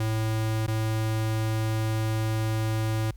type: tone with dropouts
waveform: square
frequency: 110.1 Hz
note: A2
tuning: 2 cents sharp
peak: -25 dBFS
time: 0-3.11 s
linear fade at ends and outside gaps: 5 ms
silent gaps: 0.665-0.679 s
effects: added 50 Hz sine -41 dBFS peak until 3.16 s + pink hiss -65 dBFS RMS until 3.16 s